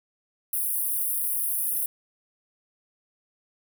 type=high-pass noise; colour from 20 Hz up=pink; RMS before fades=-27 dBFS; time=0.53-1.86 s; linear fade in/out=2 ms; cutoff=9500 Hz; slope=96 dB/octave; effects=none